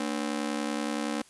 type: ring-modulated tone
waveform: sawtooth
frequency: 261.6 Hz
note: C4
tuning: in tune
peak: -22 dBFS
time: 0-1.22 s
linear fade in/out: 2 ms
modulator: 35.3 Hz
effects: white hiss -57 dBFS RMS until 1.29 s + resampled to 24000 Hz